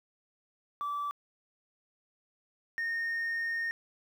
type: tone pair in turn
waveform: sine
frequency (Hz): 1159 / 1839.8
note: D6 / A#6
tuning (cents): -23 / -23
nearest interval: minor sixth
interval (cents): 800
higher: second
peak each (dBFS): -30 / -28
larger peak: second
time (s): 0.81-1.11 / 2.78-3.71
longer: second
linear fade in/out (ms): 0
effects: tanh soft clip ceiling -29 dBFS + 10-bit